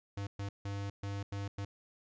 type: tone bursts at uneven times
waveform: square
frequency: 100 Hz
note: G2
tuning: 35 cents sharp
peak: -37 dBFS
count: 6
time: 0.17-0.27 / 0.39-0.49 / 0.65-0.9 / 1.03-1.23 / 1.32-1.48 / 1.58-1.65 s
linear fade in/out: 5 ms
effects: resampled to 16000 Hz + 13-bit